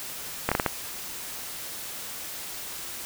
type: slowing click train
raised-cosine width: 0.5 ms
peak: -7 dBFS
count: 5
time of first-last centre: 0.49-0.662 s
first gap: 26 ms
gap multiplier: 1.35
effects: white hiss -37 dBFS RMS until 3.05 s